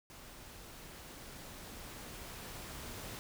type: noise with level ramp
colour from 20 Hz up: pink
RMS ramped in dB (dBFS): -53 to -45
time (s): 0.1-3.19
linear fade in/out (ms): 0
effects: none